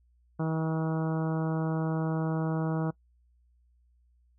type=harmonic tone; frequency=160 Hz; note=D#3; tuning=49 cents sharp; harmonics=1 / 2 / 3 / 4 / 5 / 6 / 7 / 8 / 9; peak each=-28 / -34 / -38 / -40 / -42 / -44 / -45 / -46 / -47 dBFS; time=0.39-2.91 s; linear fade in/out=10 ms; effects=noise-tail reverb RT60 0.1 s tail -23 dB re dry + added 60 Hz sine -62 dBFS peak until 4.38 s